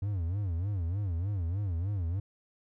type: tone with vibrato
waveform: triangle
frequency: 92.4 Hz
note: F#2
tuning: 2 cents flat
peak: -27 dBFS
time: 0.02-2.2 s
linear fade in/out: 5 ms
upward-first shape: sine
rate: 3.3 Hz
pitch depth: 210 cents each way
effects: none